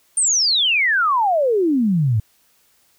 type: exponential sweep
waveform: sine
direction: down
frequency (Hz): 9140 to 101.4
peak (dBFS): -14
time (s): 0.17-2.2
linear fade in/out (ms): 5
effects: white hiss -59 dBFS RMS until 2.98 s